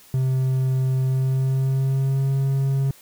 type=tone with pitch glide; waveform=triangle; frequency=130.81 to 135.97 Hz; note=C3 to C#3; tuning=0 to -33 cents; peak=-16 dBFS; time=0.14-2.91 s; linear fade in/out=2 ms; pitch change=+67 cents; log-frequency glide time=1.02-2.32 s; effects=white hiss -50 dBFS RMS until 3.01 s